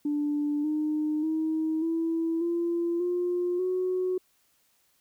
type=tone with pitch steps; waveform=sine; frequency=293.7 / 304.9 / 316.6 / 328.7 / 341.3 / 354.4 / 367.9 Hz; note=D4 / D#4 / D#4 / E4 / F4 / F4 / F#4; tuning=0 / -35 / +30 / -5 / -40 / +25 / -10 cents; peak=-24 dBFS; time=0.05-4.18 s; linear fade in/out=5 ms; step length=590 ms; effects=tanh soft clip ceiling -20 dBFS + white hiss -68 dBFS RMS until 5 s